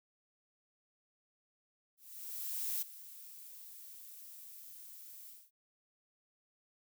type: noise with ADSR envelope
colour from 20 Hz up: violet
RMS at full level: -36 dBFS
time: 1.97-5.51 s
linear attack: 850 ms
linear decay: 11 ms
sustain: -16 dB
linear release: 230 ms
effects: none